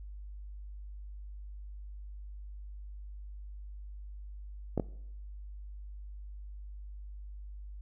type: clicks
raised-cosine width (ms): 2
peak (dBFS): -16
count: 2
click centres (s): 4.777 / 4.798
effects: noise-tail reverb RT60 0.8 s tail -21 dB re dry + added 50 Hz sine -42 dBFS peak until 7.81 s